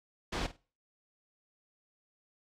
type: noise with echo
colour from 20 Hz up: pink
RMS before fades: -34 dBFS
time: 0.32-0.47 s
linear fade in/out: 10 ms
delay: 50 ms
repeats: 2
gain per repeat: -15 dB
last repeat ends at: 0.57 s
effects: noise-tail reverb RT60 0.4 s tail -24 dB re dry + low-pass 5000 Hz 12 dB/octave